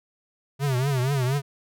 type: tone with vibrato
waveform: square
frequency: 133.2 Hz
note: C3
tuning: 31 cents sharp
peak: -22 dBFS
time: 0.59-1.42 s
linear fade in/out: 50 ms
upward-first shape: triangle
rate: 4.2 Hz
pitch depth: 160 cents each way
effects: none